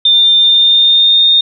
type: tone with pitch glide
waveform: sine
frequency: 3598 to 3665 Hz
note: A7 to A#7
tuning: +38 to -30 cents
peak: -5 dBFS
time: 0.05-1.41 s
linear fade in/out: 5 ms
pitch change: +32 cents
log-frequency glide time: 0.34-1.28 s
effects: none